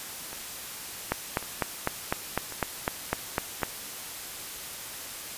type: two click trains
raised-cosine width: 0.5 ms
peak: -9 / -24 dBFS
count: 11 / 4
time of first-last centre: 1.12-3.633 / 0.33-3.619 s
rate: 3.98 / 0.912 Hz
effects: white hiss -39 dBFS RMS until 5.37 s + resampled to 32000 Hz